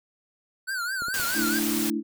square tone with vibrato, 1480 Hz, F#6, in tune, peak -28 dBFS, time 0.67-1.6 s, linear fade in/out 20 ms, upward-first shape triangle, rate 4.7 Hz, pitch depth 150 cents each way
clicks, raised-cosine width 2 ms, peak -27 dBFS, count 3, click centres 1.021 / 1.084 / 1.197 s
white noise, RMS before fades -30 dBFS, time 1.14-1.9 s, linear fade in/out 0 ms
sine chord, A suspended fourth, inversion none, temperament just, 220 / 293.3 / 330 Hz, A3 / D4 / E4, 0 / -2 / +2 cents, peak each -29 dBFS, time 1.34-2.03 s, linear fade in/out 50 ms
effects none

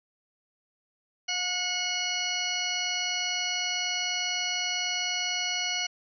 harmonic tone with a mistuned harmonic, 729 Hz, F#5, 26 cents flat, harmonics 1 / 2 / 3 / 4 / 6 / 7 / 8, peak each -39 / -40 / -33 / -32 / -34 / -42 / -35 dBFS, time 1.28-5.87 s, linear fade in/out 10 ms, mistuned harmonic 1, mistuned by -26 cents, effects none

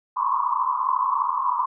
white band-pass noise, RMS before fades -23 dBFS, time 0.16-1.66 s, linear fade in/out 10 ms, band 980 to 1100 Hz, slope 96 dB/octave, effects none

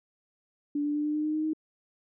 sine tone with pitch steps, 290.9 / 293.9 / 297 / 300.1 / 303.3 / 306.4 / 309.6 / 312.9 Hz, D4 / D4 / D4 / D4 / D#4 / D#4 / D#4 / D#4, -16 / +1 / +20 / +38 / -44 / -27 / -9 / +10 cents, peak -26 dBFS, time 0.75-1.534 s, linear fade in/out 5 ms, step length 98 ms, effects none

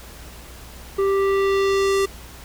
square tone with low-pass filter sweep, 392 Hz, G4, in tune, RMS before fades -19 dBFS, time 0.98-2.06 s, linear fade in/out 10 ms, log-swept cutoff 1100 to 11000 Hz, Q 0.85, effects added 60 Hz sine -41 dBFS peak until 2.44 s + pink hiss -42 dBFS RMS until 2.44 s

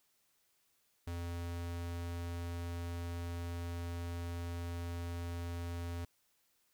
square tone, 85.9 Hz, F2, 28 cents flat, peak -39 dBFS, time 1.07-6.05 s, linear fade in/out 5 ms, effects white hiss -75 dBFS RMS until 6.73 s

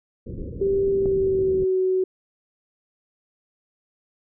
pink low-pass noise, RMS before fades -33 dBFS, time 0.26-1.65 s, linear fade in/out 10 ms, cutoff 520 Hz, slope 96 dB/octave
sine tone with pitch glide, 392.6 to 373.6 Hz, G4 to F#4, +3 to +17 cents, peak -18 dBFS, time 0.61-2.04 s, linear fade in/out 5 ms, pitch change -86 cents, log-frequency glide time 0.91-1.78 s
click, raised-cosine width 2 ms, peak -17 dBFS, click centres 1.058 s
effects none

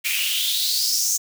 white noise with high-pass filter sweep, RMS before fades -22 dBFS, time 0.04-1.18 s, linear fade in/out 20 ms, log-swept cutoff 2300 to 6600 Hz, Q 5.8, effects none

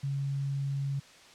sine tone, 138.7 Hz, C#3, 1 cent sharp, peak -29 dBFS, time 0.03-1 s, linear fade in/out 10 ms, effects white hiss -54 dBFS RMS until 1.34 s + low-pass 6000 Hz 12 dB/octave

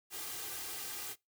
white noise with comb filter, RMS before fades -42 dBFS, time 0.1-1.16 s, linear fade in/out 50 ms, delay 2.5 ms, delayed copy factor +0.65, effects noise-tail reverb RT60 0.2 s tail -23 dB re dry + high-pass 80 Hz 12 dB/octave

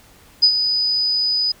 sine tone with ADSR envelope, 4978 Hz, D#8, in tune, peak -7 dBFS, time 0.42-1.52 s, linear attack 15 ms, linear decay 76 ms, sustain -9 dB, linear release 6 ms, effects pink hiss -49 dBFS RMS until 1.6 s

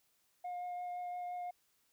sine tone with vibrato, 714 Hz, F5, 38 cents sharp, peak -36 dBFS, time 0.44-1.51 s, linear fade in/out 10 ms, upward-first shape triangle, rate 5.8 Hz, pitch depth 12 cents each way, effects tanh soft clip ceiling -38 dBFS + white hiss -75 dBFS RMS until 1.92 s

